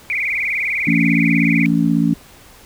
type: tone with vibrato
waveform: sine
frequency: 2219 Hz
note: C#7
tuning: 1 cent sharp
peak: -17 dBFS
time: 0.1-1.66 s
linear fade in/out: 0 ms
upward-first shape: triangle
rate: 20 Hz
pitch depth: 200 cents each way
type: harmonic tone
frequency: 56.4 Hz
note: A1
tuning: 44 cents sharp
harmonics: 3 / 4 / 5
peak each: -17 / -17 / -17 dBFS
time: 0.87-2.14 s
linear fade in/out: 5 ms
effects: pink hiss -44 dBFS RMS until 2.65 s